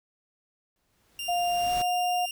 pink noise with exponential growth, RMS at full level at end -37 dBFS, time 0.76-1.82 s, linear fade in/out 1 ms, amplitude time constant 230 ms
sawtooth tone, 2794 Hz, F7, in tune, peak -29 dBFS, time 1.19-2.31 s, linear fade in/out 2 ms
sine tone with pitch glide, 703 to 716.9 Hz, F5 to F5, +11 to +45 cents, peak -24 dBFS, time 1.28-2.26 s, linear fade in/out 10 ms, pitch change +34 cents, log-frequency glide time 1.65-1.71 s
effects none

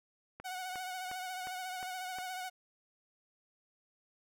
click train, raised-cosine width 0.5 ms, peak -30 dBFS, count 6, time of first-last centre 0.4-2.186 s, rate 2.8 Hz
sawtooth tone with vibrato, 739 Hz, F#5, 2 cents flat, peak -35 dBFS, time 0.44-2.5 s, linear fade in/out 20 ms, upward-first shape sine, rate 14 Hz, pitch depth 35 cents each way
effects none

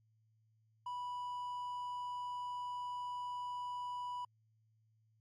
triangle tone with hard clipping, 984 Hz, B5, 7 cents flat, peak -40 dBFS, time 0.86-4.25 s, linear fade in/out 5 ms, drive 6 dB, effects added 110 Hz sine -70 dBFS peak until 5.2 s + MP3 48 kbps

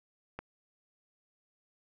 click, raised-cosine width 0.5 ms, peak -24 dBFS, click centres 0.39 s, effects none

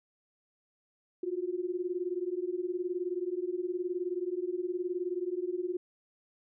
sine beating tone pair, 349.2 / 368.2 Hz, F4 / F#4, 0 / -8 cents, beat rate 19 Hz, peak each -34 / -34 dBFS, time 1.23-5.77 s, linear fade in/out 5 ms, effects none

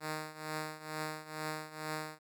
5% pulse tone with tremolo, 155 Hz, D#3, 6 cents flat, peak -24 dBFS, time 0-2.19 s, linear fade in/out 50 ms, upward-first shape triangle, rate 2.2 Hz, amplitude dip 85%, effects none

